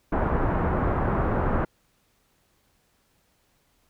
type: low-pass noise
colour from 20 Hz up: pink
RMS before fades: -24 dBFS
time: 0.12-1.65 s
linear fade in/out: 5 ms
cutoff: 1400 Hz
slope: 24 dB/octave
effects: pink hiss -67 dBFS RMS until 3.89 s